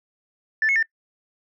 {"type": "tone with pitch steps", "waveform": "sine", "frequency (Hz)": [1760, 2184, 1797], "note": ["A6", "C#7", "A6"], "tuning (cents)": [0, -26, 36], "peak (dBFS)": -16, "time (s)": [0.62, 0.827], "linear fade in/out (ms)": 2, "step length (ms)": 69, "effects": ["noise-tail reverb RT60 0.1 s tail -23 dB re dry", "tanh soft clip ceiling -13 dBFS"]}